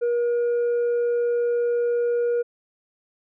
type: tone with tanh clipping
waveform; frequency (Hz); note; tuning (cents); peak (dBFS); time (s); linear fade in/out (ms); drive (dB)
triangle; 477.2; A#4; +41; -20; 0.01-2.43; 20; 7
effects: none